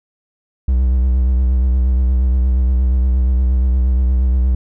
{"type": "tone with vibrato", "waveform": "triangle", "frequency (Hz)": 63.3, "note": "B1", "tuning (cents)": 43, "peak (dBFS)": -9, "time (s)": [0.68, 4.55], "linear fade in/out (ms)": 5, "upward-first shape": "triangle", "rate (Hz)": 8.5, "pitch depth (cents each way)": 71, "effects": []}